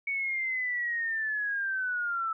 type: linear sweep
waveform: sine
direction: down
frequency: 2237 to 1310 Hz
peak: -28 dBFS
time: 0.07-2.33 s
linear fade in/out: 5 ms
effects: none